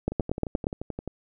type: two click trains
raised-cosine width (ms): 2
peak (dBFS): -11 / -19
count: 6 / 12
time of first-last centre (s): 0.08-0.669 / 0.12-1.077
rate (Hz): 8.49 / 11.5
effects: none

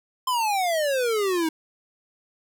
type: exponential sweep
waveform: square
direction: down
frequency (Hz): 1046.5 to 312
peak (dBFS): -22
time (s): 0.27-1.49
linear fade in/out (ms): 5
effects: none

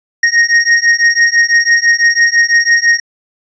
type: beating tone pair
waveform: square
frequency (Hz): 1863 / 1869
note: A#6 / A#6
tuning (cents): -2 / +4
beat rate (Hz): 6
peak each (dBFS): -11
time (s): 0.23-3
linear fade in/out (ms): 5
effects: resampled to 16000 Hz

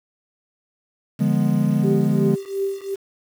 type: chord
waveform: triangle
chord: D diminished seventh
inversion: none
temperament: equal with one note detuned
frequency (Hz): 148.54 / 174.61 / 207.7 / 246.9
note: D3 / F3 / Ab3 / Cb4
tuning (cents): +20 / 0 / 0 / 0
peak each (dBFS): -19 / -21 / -18 / -23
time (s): 1.19-2.36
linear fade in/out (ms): 20
type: tone with tremolo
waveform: sine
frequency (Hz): 392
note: G4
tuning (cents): 0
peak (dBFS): -18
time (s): 1.83-2.96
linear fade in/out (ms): 20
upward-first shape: triangle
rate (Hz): 2.8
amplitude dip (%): 95
effects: 7-bit

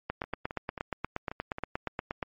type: two click trains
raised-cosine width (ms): 0.5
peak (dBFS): -16 / -22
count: 19 / 6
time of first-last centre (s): 0.1-2.228 / 0.24-1.584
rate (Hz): 8.46 / 3.72
effects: MP3 32 kbps

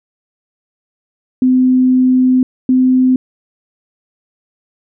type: tone pair in turn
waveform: sine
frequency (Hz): 255.6 / 256.5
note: C4 / C4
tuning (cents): -40 / -34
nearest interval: unison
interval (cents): 6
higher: second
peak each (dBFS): -7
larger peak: neither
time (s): 1.42-2.43 / 2.69-3.16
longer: first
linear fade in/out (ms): 2
effects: none

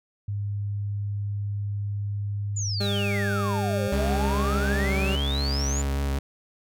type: tone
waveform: sine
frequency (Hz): 101.8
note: G#2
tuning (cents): -34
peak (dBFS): -26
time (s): 0.28-3.88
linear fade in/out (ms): 5
type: exponential two-way sweep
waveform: sine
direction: down then up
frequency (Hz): 7190 to 507 to 7190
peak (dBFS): -29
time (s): 2.56-5.82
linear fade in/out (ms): 10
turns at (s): 3.84
type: tone with pitch glide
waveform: 20% pulse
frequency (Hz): 201.2 to 192.56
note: G3 to G3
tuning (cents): +45 to -31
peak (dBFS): -22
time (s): 2.8-5.16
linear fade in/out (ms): 10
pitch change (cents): -76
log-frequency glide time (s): 4.74-4.93
type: tone with vibrato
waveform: 40% pulse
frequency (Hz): 69.3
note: C#2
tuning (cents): 0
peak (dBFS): -23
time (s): 3.92-6.19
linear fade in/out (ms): 5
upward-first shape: triangle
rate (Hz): 4.9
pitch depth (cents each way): 21
effects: none

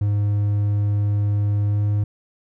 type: tone with pitch glide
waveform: triangle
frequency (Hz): 102.8 to 103.52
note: G#2 to G#2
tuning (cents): -17 to -5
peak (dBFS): -15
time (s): 0.01-2.04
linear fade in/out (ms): 5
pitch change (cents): +12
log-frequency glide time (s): 1.66-1.81
effects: none

